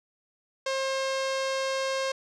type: tone with low-pass filter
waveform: sawtooth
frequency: 534 Hz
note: C5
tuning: 35 cents sharp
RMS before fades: -29 dBFS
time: 0.66-2.12 s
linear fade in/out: 5 ms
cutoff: 5800 Hz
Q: 1.4
effects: none